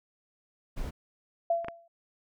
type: noise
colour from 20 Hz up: brown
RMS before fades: -34 dBFS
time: 0.76-0.91 s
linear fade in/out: 20 ms
type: tone with exponential decay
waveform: sine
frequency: 677 Hz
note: E5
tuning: 46 cents sharp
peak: -21 dBFS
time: 1.5-1.88 s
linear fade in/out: 5 ms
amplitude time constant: 81 ms
type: clicks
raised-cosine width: 0.5 ms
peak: -27 / -19 dBFS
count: 2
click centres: 1.646 / 1.684 s
effects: none